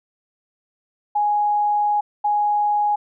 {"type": "tone pair in turn", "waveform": "sine", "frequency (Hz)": [831, 831], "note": ["G#5", "G#5"], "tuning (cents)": [1, 1], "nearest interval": "unison", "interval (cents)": 0, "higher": "neither", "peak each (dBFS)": -16, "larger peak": "neither", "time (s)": [[1.15, 2.01], [2.24, 2.96]], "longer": "first", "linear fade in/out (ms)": 10, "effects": []}